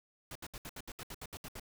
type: noise bursts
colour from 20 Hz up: pink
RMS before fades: -45 dBFS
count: 12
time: 0.31-1.597 s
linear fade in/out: 2 ms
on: 44 ms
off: 69 ms
effects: none